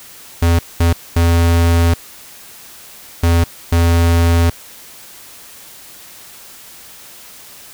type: tone bursts at uneven times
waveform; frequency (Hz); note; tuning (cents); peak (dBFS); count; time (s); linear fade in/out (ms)
square; 84.6; E2; +45; -10; 5; 0.42-0.59 / 0.8-0.93 / 1.16-1.94 / 3.23-3.44 / 3.72-4.5; 5
effects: white hiss -38 dBFS RMS until 7.73 s